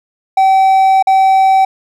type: tone with dropouts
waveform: triangle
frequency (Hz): 768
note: G5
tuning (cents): -36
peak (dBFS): -4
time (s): 0.37-1.65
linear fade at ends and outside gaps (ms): 5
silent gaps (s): 1.026-1.07
effects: none